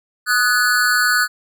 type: tone with amplitude modulation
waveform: square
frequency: 1480 Hz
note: F#6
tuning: in tune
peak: -10 dBFS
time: 0.26-1.28 s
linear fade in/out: 50 ms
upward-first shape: sine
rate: 229 Hz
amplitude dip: 95%
effects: none